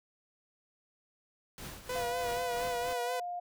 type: noise with tremolo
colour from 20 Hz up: pink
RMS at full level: -43 dBFS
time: 1.58-2.93 s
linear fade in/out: 0 ms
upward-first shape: triangle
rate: 3.1 Hz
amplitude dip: 70%
type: tone with vibrato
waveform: sawtooth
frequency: 493.9 Hz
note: B4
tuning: in tune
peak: -30 dBFS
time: 1.89-3.2 s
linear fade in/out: 5 ms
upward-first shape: sine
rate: 4.2 Hz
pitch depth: 43 cents each way
type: tone with pitch glide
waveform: sine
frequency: 698.5 to 707 Hz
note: F5 to F5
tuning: 0 to +21 cents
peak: -35 dBFS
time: 1.95-3.4 s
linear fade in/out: 10 ms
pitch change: +21 cents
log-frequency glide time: 2.76-3.06 s
effects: none